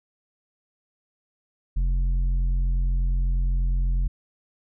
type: tone with tanh clipping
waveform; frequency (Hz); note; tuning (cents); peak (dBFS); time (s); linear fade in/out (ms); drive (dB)
triangle; 44.17; F1; +20; -21; 1.76-4.08; 10; 11
effects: none